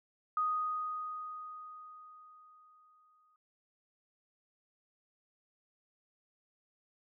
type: tone with exponential decay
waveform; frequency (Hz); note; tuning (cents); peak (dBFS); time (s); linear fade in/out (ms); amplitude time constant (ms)
sine; 1244.5; D#6; 0; -28; 0.37-3.36; 2; 650
effects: none